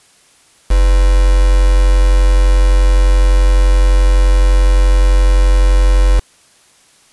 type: tone with quantisation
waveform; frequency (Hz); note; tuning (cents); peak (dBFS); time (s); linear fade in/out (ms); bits
sine; 45.85; F#1; -15; -6; 0.7-6.2; 10; 3
effects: white hiss -49 dBFS RMS until 7.12 s + resampled to 24000 Hz